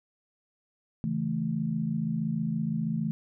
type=chord; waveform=sine; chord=A major; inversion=first; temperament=equal; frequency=138.59 / 164.81 / 220 Hz; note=C#3 / E3 / A3; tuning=0 / 0 / 0 cents; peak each=-35 / -30 / -30 dBFS; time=1.04-3.11 s; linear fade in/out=0 ms; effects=none